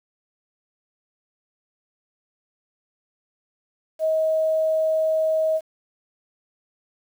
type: tone with quantisation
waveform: sine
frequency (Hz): 634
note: D#5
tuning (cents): +32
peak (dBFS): -18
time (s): 3.99-5.61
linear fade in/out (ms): 50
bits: 8
effects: none